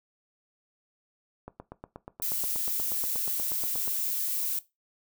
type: click train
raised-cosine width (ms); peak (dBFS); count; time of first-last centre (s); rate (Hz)
1; -26; 21; 1.48-3.878; 8.34
type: noise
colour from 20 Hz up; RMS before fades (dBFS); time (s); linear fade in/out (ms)
violet; -30; 2.22-4.59; 2
effects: noise-tail reverb RT60 0.2 s tail -17 dB re dry